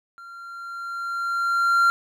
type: tone with level ramp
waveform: triangle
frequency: 1380 Hz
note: F6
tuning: 21 cents flat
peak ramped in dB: -38 to -12 dBFS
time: 0.18-1.9 s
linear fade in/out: 0 ms
effects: none